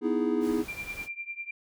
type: chord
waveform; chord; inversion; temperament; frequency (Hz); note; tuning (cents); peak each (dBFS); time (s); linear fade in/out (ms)
triangle; E major seventh; second; equal; 246.9 / 311.1 / 329.6 / 415.3; B3 / D#4 / E4 / G#4; 0 / 0 / 0 / 0; -28; 0.01-0.65; 50
type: noise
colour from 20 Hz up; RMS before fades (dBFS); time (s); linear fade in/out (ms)
pink; -45; 0.4-1.09; 50
type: tone with tremolo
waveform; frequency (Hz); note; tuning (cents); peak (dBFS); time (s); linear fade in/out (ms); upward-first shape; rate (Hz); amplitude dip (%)
sine; 2372; D7; +17; -31; 0.68-1.51; 5; triangle; 10; 95
effects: none